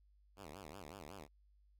5% pulse tone with vibrato, 85.5 Hz, F2, 36 cents flat, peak -39 dBFS, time 0.36-1.28 s, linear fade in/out 50 ms, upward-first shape sine, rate 5.4 Hz, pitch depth 300 cents each way, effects added 50 Hz sine -66 dBFS peak until 1.79 s

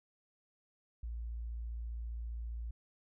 sine tone, 57.5 Hz, A#1, 23 cents flat, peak -38 dBFS, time 1.03-2.71 s, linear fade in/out 5 ms, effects none

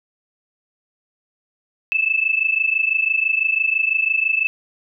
sine tone pair together, 2611 / 2637 Hz, E7 / E7, -17 / 0 cents, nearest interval unison, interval 17 cents, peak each -19 dBFS, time 1.92-4.47 s, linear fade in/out 0 ms, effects none

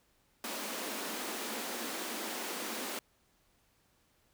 pink high-pass noise, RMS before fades -39 dBFS, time 0.44-2.99 s, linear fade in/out 2 ms, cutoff 200 Hz, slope 96 dB/octave, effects pink hiss -71 dBFS RMS until 4.33 s

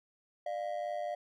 triangle ring-modulated tone, 650 Hz, E5, 24 cents flat, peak -29 dBFS, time 0.46-1.15 s, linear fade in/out 5 ms, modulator 51.9 Hz, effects none

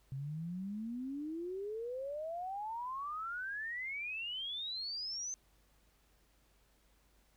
sine exponential sweep, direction up, 131.1 to 6272 Hz, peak -38 dBFS, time 0.12-5.34 s, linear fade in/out 0 ms, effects added 50 Hz sine -70 dBFS peak until 7.36 s + pink hiss -72 dBFS RMS until 7.36 s

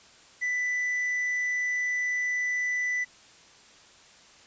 triangle tone, 1986 Hz, B6, 9 cents sharp, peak -24 dBFS, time 0.41-3.05 s, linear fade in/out 20 ms, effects white hiss -54 dBFS RMS until 4.46 s + resampled to 16000 Hz

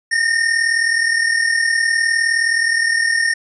square tone pair together, 1825.3 / 1864.7 Hz, A#6 / A#6, -37 / 0 cents, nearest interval unison, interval 37 cents, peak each -16 / -21 dBFS, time 0.11-3.34 s, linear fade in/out 10 ms, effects resampled to 24000 Hz

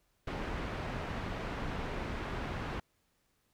pink low-pass noise, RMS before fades -38 dBFS, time 0.27-2.8 s, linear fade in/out 5 ms, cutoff 2200 Hz, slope 12 dB/octave, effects pink hiss -75 dBFS RMS until 3.53 s

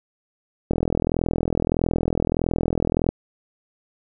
click train, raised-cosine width 2 ms, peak -7 dBFS, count 100, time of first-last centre 0.71-3.09 s, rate 41.6 Hz, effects none

